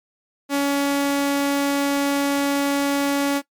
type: tone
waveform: sawtooth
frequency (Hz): 281.6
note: C#4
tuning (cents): +27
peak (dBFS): -14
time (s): 0.49-3.42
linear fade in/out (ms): 50
effects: noise-tail reverb RT60 0.1 s tail -18 dB re dry + MP3 96 kbps